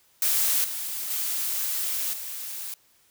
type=noise with level steps; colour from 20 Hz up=blue; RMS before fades=-23 / -32 / -28 / -35 dBFS; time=0.22-2.74 s; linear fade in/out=2 ms; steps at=0.64 / 1.1 / 2.13 s; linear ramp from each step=5 ms; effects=white hiss -62 dBFS RMS until 3.1 s